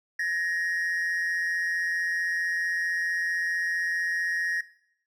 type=tone pair together; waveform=triangle; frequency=1700 / 1875.5 Hz; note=G#6 / A#6; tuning=+40 / +10 cents; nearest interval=major second; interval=170 cents; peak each=-29 / -26 dBFS; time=0.19-4.61 s; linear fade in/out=5 ms; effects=noise-tail reverb RT60 0.7 s tail -18 dB re dry